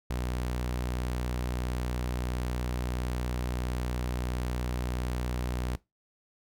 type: tone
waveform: sawtooth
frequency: 61.5 Hz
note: B1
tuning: 7 cents flat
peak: -26 dBFS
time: 0.1-5.76 s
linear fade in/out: 5 ms
effects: noise-tail reverb RT60 0.2 s tail -20 dB re dry